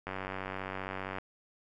click train, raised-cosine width 0.5 ms, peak -22 dBFS, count 107, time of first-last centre 0.07-1.185 s, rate 95.1 Hz, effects none

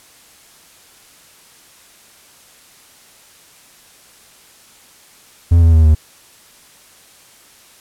triangle tone with pitch steps, 84.8 / 82.34 / 79.95 / 77.63 Hz, E2 / E2 / D#2 / D#2, +50 / -1 / +48 / -3 cents, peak -4 dBFS, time 5.51-5.95 s, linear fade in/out 10 ms, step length 110 ms, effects white hiss -46 dBFS RMS until 7.8 s + low-pass 12000 Hz 12 dB/octave

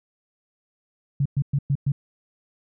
sine tone bursts, 140 Hz, C#3, 18 cents sharp, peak -18 dBFS, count 5, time 1.2-1.92 s, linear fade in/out 5 ms, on 56 ms, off 110 ms, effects none

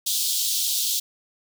pink high-pass noise, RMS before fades -24 dBFS, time 0.06-1 s, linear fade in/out 10 ms, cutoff 3300 Hz, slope 48 dB/octave, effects none

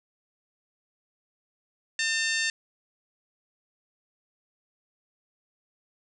harmonic tone, 900 Hz, A5, 39 cents sharp, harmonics 2 / 3 / 4 / 5 / 6 / 7 / 8 / 9, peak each -28 / -31 / -34 / -34 / -38 / -37 / -38 / -39 dBFS, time 1.99-2.5 s, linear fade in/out 2 ms, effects none

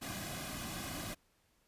pink noise with comb filter, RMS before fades -42 dBFS, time 0.01-1.15 s, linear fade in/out 20 ms, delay 2.2 ms, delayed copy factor -0.65, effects pink hiss -73 dBFS RMS until 1.67 s + resampled to 32000 Hz

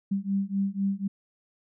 sine beating tone pair, 194.8 / 198.8 Hz, G3 / G3, -11 / +25 cents, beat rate 4 Hz, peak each -28 dBFS, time 0.11-1.08 s, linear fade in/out 10 ms, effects none

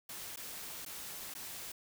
white noise with dropouts, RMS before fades -45 dBFS, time 0.09-1.72 s, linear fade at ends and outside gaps 5 ms, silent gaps 0.361-0.371 / 0.851-0.861 / 1.34-1.35 s, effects none

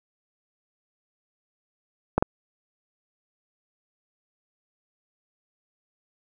clicks, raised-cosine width 1 ms, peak -5 dBFS, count 2, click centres 2.18 / 2.225 s, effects none

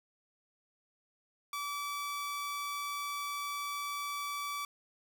sawtooth tone, 1153 Hz, D6, 32 cents flat, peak -32 dBFS, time 1.53-4.65 s, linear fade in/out 2 ms, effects none

